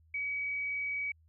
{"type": "tone", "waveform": "sine", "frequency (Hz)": 2271, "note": "C#7", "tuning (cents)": 41, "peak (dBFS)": -32, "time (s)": [0.14, 1.12], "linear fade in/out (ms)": 5, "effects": ["added 80 Hz sine -61 dBFS peak until 1.28 s"]}